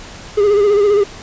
triangle tone with vibrato, 410 Hz, G#4, 22 cents flat, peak -7 dBFS, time 0.37-1.04 s, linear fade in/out 10 ms, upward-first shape sine, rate 15 Hz, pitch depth 56 cents each way, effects pink hiss -34 dBFS RMS until 1.22 s + resampled to 16000 Hz

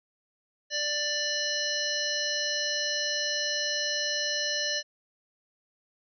harmonic tone, 590 Hz, D5, 8 cents sharp, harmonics 1 / 3 / 5 / 7 / 9 / 10, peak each -36 / -33 / -35 / -32 / -35 / -36 dBFS, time 0.7-4.83 s, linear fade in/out 50 ms, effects none

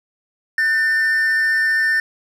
triangle tone pair together, 1494 / 1796.2 Hz, F#6 / A6, +16 / +35 cents, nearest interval minor third, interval 319 cents, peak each -24 / -13 dBFS, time 0.58-2 s, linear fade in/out 2 ms, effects none

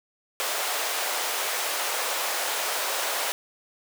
pink high-pass noise, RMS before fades -28 dBFS, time 0.4-3.32 s, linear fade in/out 0 ms, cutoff 520 Hz, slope 24 dB/octave, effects none

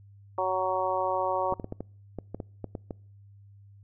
harmonic tone, 186.3 Hz, F#3, 12 cents sharp, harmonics 2 / 3 / 4 / 5 / 6, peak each -35 / -30 / -32 / -30 / -33 dBFS, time 0.38-1.54 s, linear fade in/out 2 ms
clicks, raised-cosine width 2 ms, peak -21 dBFS, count 11, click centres 1.524 / 1.598 / 1.644 / 1.724 / 1.806 / 2.187 / 2.346 / 2.402 / 2.643 / 2.752 / 2.908 s
effects noise-tail reverb RT60 0.6 s tail -26 dB re dry + added 100 Hz sine -50 dBFS peak until 3.83 s

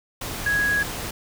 sine tone in noise, 1661.2 Hz, G#6, in tune, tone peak -19 dBFS, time 0.46-0.83 s, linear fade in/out 5 ms, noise pink, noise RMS -31 dBFS, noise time 0.21-1.11 s, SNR +9 dB, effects none

